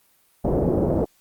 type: low-pass noise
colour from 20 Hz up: white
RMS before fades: -21 dBFS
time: 0.44-1.05 s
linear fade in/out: 10 ms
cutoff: 550 Hz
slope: 24 dB/octave
effects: white hiss -61 dBFS RMS until 1.2 s + Opus 32 kbps